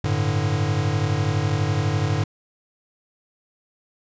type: chord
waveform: square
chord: G suspended second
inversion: none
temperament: equal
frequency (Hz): 98 / 110 / 146.83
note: G2 / A2 / D3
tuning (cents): 0 / 0 / 0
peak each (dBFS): -25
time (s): 0.04-2.24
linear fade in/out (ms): 5
effects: resampled to 16000 Hz